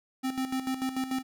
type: tone with tremolo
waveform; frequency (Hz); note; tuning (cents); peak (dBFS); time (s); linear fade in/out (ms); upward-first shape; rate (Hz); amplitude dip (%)
square; 261.6; C4; 0; -28; 0.23-1.23; 20; square; 6.8; 65
effects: none